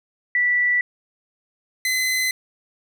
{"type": "tone pair in turn", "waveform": ["sine", "sawtooth"], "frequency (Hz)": [1963, 2035], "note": ["B6", "C7"], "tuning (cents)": [-11, -49], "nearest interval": "minor second", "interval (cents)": 62, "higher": "second", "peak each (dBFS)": -16, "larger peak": "neither", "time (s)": [[0.35, 0.81], [1.85, 2.31]], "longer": "neither", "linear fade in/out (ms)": 2, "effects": []}